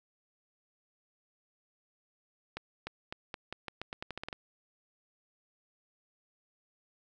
accelerating click train, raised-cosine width 0.3 ms, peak -22 dBFS, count 14, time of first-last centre 2.57-4.328 s, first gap 300 ms, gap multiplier 0.85, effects none

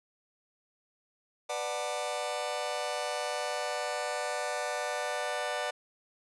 sawtooth chord, B minor seventh, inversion none, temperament just, 493.9 / 592.7 / 740.8 / 889 Hz, B4 / D5 / F#5 / A5, 0 / +16 / +2 / +18 cents, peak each -35 / -31 / -33 / -37 dBFS, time 1.49-5.71 s, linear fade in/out 10 ms, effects resampled to 24000 Hz

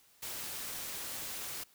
white noise, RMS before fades -41 dBFS, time 0.22-1.64 s, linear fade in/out 10 ms, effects white hiss -65 dBFS RMS until 1.74 s

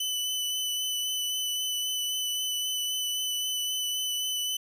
sawtooth tone with vibrato, 3000 Hz, F#7, 23 cents sharp, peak -25 dBFS, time 0-4.57 s, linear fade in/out 5 ms, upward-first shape sine, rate 3.8 Hz, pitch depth 15 cents each way, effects none

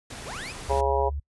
pink noise, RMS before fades -39 dBFS, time 0.1-0.81 s, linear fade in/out 5 ms
30% pulse linear sweep, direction up, 291.4 to 2712 Hz, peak -33 dBFS, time 0.25-0.53 s, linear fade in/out 20 ms
sine tone, 71.3 Hz, C#2, 49 cents sharp, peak -28 dBFS, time 0.68-1.2 s, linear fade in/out 10 ms
harmonic tone, 137.5 Hz, C#3, 14 cents flat, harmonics 3 / 4 / 5 / 6 / 7, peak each -27 / -27 / -30 / -30 / -27 dBFS, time 0.69-1.1 s, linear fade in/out 20 ms
effects noise-tail reverb RT60 0.1 s tail -23 dB re dry + resampled to 24000 Hz

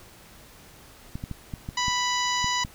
clicks, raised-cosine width 5 ms, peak -20 dBFS, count 8, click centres 1.155 / 1.239 / 1.313 / 1.538 / 1.689 / 1.882 / 2.444 / 2.649 s
harmonic tone, 987.8 Hz, B5, in tune, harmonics 1 / 2 / 3 / 4 / 5 / 6 / 7, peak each -27 / -30 / -32 / -33 / -34 / -35 / -35 dBFS, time 1.77-2.64 s, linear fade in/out 5 ms
effects pink hiss -50 dBFS RMS until 2.74 s

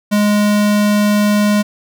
square tone, 207.7 Hz, G#3, in tune, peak -11 dBFS, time 0.11-1.63 s, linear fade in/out 20 ms, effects none

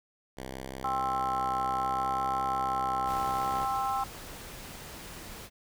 5% pulse tone with vibrato, 65 Hz, C2, 11 cents flat, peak -27 dBFS, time 0.37-3.65 s, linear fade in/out 5 ms, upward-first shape sine, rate 0.64 Hz, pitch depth 21 cents each way
harmonic tone, 264.5 Hz, C4, 19 cents sharp, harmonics 3 / 4 / 5, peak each -30 / -33 / -34 dBFS, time 0.84-4.04 s, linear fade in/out 5 ms
pink noise, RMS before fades -44 dBFS, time 3.05-5.5 s, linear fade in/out 50 ms
effects none

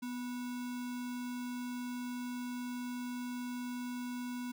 sine tone with sample-and-hold, 246.9 Hz, B3, in tune, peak -37 dBFS, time 0.02-4.52 s, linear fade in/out 10 ms, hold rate 1225 Hz, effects none

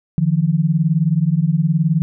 sine beating tone pair, 151.7 / 170.7 Hz, D#3 / F3, -44 / -39 cents, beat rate 19 Hz, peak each -16 dBFS, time 0.18-2.02 s, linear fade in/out 0 ms, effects none

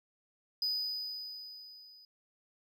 triangle tone with level ramp, 4978 Hz, D#8, in tune, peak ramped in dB -28 to -54 dBFS, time 0.62-2.05 s, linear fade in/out 2 ms, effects none

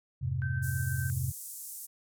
sine chord, F minor, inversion none, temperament equal, 87.31 / 103.83 / 130.81 Hz, F2 / Ab2 / C3, 0 / 0 / 0 cents, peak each -35 / -36 / -31 dBFS, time 0.21-1.32 s, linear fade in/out 20 ms
sine tone with tremolo, 1549 Hz, G6, 21 cents flat, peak -37 dBFS, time 0.42-1.1 s, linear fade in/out 0 ms, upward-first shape sine, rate 8.6 Hz, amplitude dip 25%
white band-pass noise, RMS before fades -43 dBFS, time 0.62-1.87 s, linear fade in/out 20 ms, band 7200 to 14000 Hz, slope 24 dB/octave
effects none

